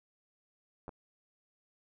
clicks, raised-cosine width 1 ms, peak -30 dBFS, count 2, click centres 0.881 / 0.892 s, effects none

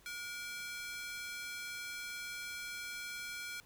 sawtooth ring-modulated tone, 1879 Hz, A#6, 13 cents sharp, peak -35 dBFS, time 0.06-3.6 s, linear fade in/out 0 ms, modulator 444 Hz, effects pink hiss -64 dBFS RMS until 3.65 s

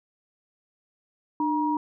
sine tone pair together, 300 / 952.4 Hz, D4 / A#5, +37 / +37 cents, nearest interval octave + minor sixth, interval 2000 cents, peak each -25 dBFS, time 1.4-1.77 s, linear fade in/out 2 ms, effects none

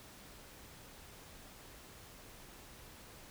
silence, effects pink hiss -55 dBFS RMS until 3.3 s

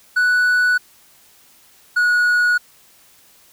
triangle tone pair in turn, 1480 / 1457.1 Hz, F#6 / F#6, 0 / -27 cents, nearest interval unison, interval 27 cents, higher first, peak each -11 dBFS, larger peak neither, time 0.16-0.78 / 1.96-2.58 s, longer neither, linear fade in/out 10 ms, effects white hiss -51 dBFS RMS until 3.52 s

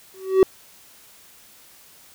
triangle tone with exponential growth, 380.2 Hz, F#4, 47 cents sharp, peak -5 dBFS, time 0.14-0.43 s, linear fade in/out 1 ms, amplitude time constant 63 ms, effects white hiss -50 dBFS RMS until 2.14 s

